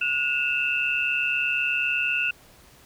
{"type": "tone cluster", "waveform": "sine", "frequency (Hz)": [1452, 2608, 2748], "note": ["F#6", "E7", "F7"], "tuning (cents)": [-33, -19, -29], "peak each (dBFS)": [-29, -25, -26], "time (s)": [0.01, 2.31], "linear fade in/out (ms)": 5, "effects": ["pink hiss -53 dBFS RMS until 2.85 s"]}